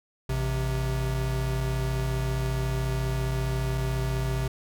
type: tone pair together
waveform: square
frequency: 55.05 / 130.6 Hz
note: A1 / C3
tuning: +2 / -3 cents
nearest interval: octave + minor third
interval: 1495 cents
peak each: -30 / -28 dBFS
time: 0.29-4.48 s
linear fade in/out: 5 ms
effects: none